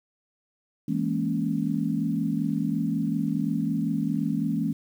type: chord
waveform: sine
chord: A# half-diminished seventh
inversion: second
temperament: equal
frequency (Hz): 164.81 / 207.7 / 233.1 / 277.2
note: E3 / G#3 / A#3 / C#4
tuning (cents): 0 / 0 / 0 / 0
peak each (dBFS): -29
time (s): 0.88-4.73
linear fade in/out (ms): 5
effects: 9-bit